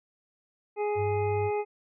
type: harmonic tone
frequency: 416.5 Hz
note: G#4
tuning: 5 cents sharp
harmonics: 1 / 2 / 3 / 5 / 6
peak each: -27 / -32 / -46 / -44 / -44 dBFS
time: 0.76-1.65 s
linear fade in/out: 50 ms
type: tone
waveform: sine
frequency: 100.4 Hz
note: G2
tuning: 42 cents sharp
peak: -30 dBFS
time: 0.95-1.51 s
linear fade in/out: 50 ms
effects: none